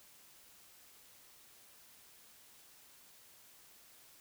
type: silence
effects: white hiss -61 dBFS RMS until 4.2 s